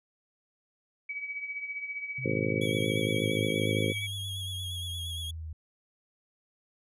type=tone with tremolo; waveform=sine; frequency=2277 Hz; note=C#7; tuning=46 cents sharp; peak=-31 dBFS; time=1.09-4.07 s; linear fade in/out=5 ms; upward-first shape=triangle; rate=15 Hz; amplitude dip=70%
type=linear sweep; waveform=sine; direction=down; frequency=130.81 to 78.2 Hz; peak=-36 dBFS; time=2.18-5.53 s; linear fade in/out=5 ms
type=harmonic tone; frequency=53 Hz; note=G#1; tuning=36 cents sharp; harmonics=2 / 3 / 4 / 5 / 6 / 7 / 8 / 9 / 10; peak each=-36 / -36 / -36 / -36 / -36 / -36 / -36 / -36 / -36 dBFS; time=2.24-3.93 s; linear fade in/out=20 ms
type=tone with vibrato; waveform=45% pulse; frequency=3322 Hz; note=G#7; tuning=in tune; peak=-36 dBFS; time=2.61-5.31 s; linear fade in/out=5 ms; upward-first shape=sine; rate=8.6 Hz; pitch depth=39 cents each way
effects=resampled to 32000 Hz